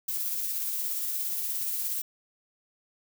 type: noise with tremolo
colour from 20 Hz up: violet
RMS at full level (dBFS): -30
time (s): 0.08-2.02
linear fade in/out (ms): 5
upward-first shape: sine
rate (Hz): 17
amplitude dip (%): 25
effects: none